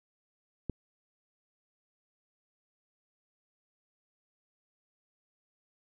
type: click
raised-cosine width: 3 ms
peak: -20 dBFS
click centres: 0.697 s
effects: none